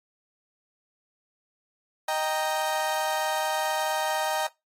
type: chord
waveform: 35% pulse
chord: Eb major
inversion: none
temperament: equal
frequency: 622.3 / 784 / 932.3 Hz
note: Eb5 / G5 / Bb5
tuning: 0 / 0 / 0 cents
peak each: -28 dBFS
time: 2.08-4.47 s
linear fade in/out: 5 ms
effects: noise-tail reverb RT60 0.2 s tail -20 dB re dry + AAC 48 kbps